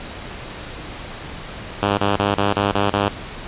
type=tone bursts; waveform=5% pulse; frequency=100.9 Hz; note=G#2; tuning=49 cents flat; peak=-5 dBFS; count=7; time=1.82-3.09 s; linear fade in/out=10 ms; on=160 ms; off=25 ms; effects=pink hiss -33 dBFS RMS until 3.47 s + resampled to 8000 Hz